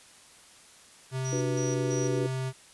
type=tone; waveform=square; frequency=130.81 Hz; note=C3; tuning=in tune; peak=-30 dBFS; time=1.11-2.53 s; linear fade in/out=50 ms
type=tone with tremolo; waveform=sine; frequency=5810 Hz; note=F#8; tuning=32 cents flat; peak=-36 dBFS; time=1.24-2.2 s; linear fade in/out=20 ms; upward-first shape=square; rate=3 Hz; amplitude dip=80%
type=chord; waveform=sine; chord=G major seventh; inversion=second; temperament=just; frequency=294 / 367.5 / 392 / 490 Hz; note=D4 / F#4 / G4 / B4; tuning=+2 / -12 / 0 / -14 cents; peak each=-33 dBFS; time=1.32-2.27 s; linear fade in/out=10 ms
effects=white hiss -54 dBFS RMS until 2.73 s + resampled to 24000 Hz